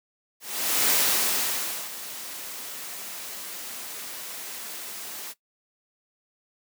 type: noise with ADSR envelope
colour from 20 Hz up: white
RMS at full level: -21 dBFS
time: 0.4-5.34 s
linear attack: 490 ms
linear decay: 1000 ms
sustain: -16 dB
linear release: 36 ms
effects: noise-tail reverb RT60 0.1 s tail -17 dB re dry + high-pass 200 Hz 12 dB/octave